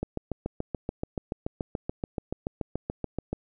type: click train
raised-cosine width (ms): 2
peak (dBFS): -16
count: 24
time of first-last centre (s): 0.03-3.33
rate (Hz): 6.97
effects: none